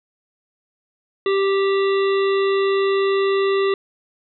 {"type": "harmonic tone", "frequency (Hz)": 391.9, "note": "G4", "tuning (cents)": 0, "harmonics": [1, 3, 5, 7, 9, 10], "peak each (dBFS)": [-16, -26, -30, -33, -35, -36], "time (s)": [1.26, 3.74], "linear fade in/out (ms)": 2, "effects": []}